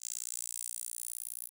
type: tone with high-pass filter sweep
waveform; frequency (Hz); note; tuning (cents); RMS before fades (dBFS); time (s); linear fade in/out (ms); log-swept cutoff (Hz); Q
10% pulse; 59.1; A#1; +24; -41; 0-1.5; 50; 7100 to 11000; 3.5
effects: none